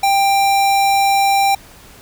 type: tone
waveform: square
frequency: 790 Hz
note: G5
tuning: 13 cents sharp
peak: -12 dBFS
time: 0.03-1.55 s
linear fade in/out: 5 ms
effects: pink hiss -42 dBFS RMS until 2.01 s